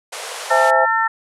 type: band-pass noise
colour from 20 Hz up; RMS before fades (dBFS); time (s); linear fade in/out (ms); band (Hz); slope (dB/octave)
pink; -30; 0.12-0.71; 10; 470 to 11000; 48
type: harmonic tone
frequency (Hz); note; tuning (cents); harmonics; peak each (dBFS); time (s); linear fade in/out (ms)
449.7; A4; +38; 2 / 3 / 4; -19 / -19 / -19; 0.5-1.08; 10
type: chord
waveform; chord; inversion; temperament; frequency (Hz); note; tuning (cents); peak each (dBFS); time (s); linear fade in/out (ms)
sine; C augmented; none; equal; 523.3 / 659.3 / 830.6; C5 / E5 / G#5; 0 / 0 / 0; -18; 0.5-0.86; 20
effects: none